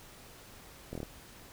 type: slowing click train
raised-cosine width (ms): 2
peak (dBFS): -25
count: 5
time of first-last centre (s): 0.93-1.031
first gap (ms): 23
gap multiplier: 1.06
effects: pink hiss -53 dBFS RMS until 1.52 s